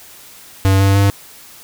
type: tone with pitch steps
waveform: square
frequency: 96.6 / 98.06 / 99.55 Hz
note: G2 / G2 / G2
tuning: -25 / +1 / +27 cents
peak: -10 dBFS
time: 0.65-1.1 s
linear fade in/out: 0 ms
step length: 150 ms
effects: white hiss -40 dBFS RMS until 1.63 s